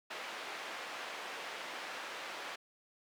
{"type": "band-pass noise", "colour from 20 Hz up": "white", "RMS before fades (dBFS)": -44, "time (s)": [0.1, 2.56], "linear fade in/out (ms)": 10, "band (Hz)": [420, 2400], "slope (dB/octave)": 12, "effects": []}